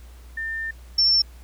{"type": "tone pair in turn", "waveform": "sine", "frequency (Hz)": [1800, 5407], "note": ["A6", "E8"], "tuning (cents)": [39, 43], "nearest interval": "octave + perfect fifth", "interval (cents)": 1904, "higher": "second", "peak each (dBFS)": [-26, -15], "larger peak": "second", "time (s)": [[0.37, 0.71], [0.98, 1.22]], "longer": "first", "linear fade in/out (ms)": 5, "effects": ["added 60 Hz sine -41 dBFS peak until 1.43 s", "pink hiss -54 dBFS RMS until 1.43 s"]}